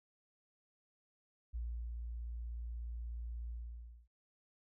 sine tone with ADSR envelope, 58.27 Hz, A#1, in tune, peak -37 dBFS, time 1.53-4.08 s, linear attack 23 ms, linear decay 360 ms, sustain -3 dB, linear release 580 ms, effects none

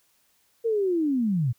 sine linear sweep, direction down, 468.1 to 110 Hz, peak -21 dBFS, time 0.64-1.53 s, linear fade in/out 20 ms, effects white hiss -66 dBFS RMS until 1.58 s

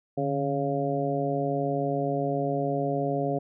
harmonic tone with a mistuned harmonic, 139.4 Hz, C#3, 10 cents sharp, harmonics 1 / 2 / 3 / 4 / 5, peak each -31 / -31 / -31 / -31 / -31 dBFS, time 0.17-3.39 s, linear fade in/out 10 ms, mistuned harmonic 1, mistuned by +83 cents, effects none

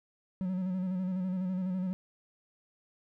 triangle tone with vibrato, 185 Hz, F#3, in tune, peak -28 dBFS, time 0.41-1.93 s, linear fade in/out 0 ms, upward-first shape square, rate 12 Hz, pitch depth 37 cents each way, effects none

